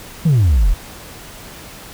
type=exponential sweep; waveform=sine; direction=down; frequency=174.61 to 36.71 Hz; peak=-7 dBFS; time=0.25-0.74 s; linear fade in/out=10 ms; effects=tanh soft clip ceiling -8 dBFS + pink hiss -36 dBFS RMS until 1.93 s